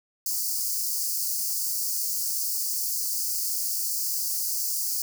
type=high-pass noise; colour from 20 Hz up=white; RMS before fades=-28 dBFS; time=0.26-5.02 s; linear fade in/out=2 ms; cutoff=4500 Hz; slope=96 dB/octave; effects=none